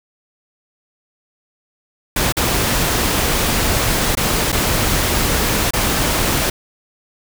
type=noise with dropouts; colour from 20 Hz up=pink; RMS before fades=-17 dBFS; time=2.16-6.5 s; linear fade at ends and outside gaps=5 ms; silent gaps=2.324-2.368 / 4.152-4.171 / 4.52-4.526 / 5.708-5.734 s; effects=none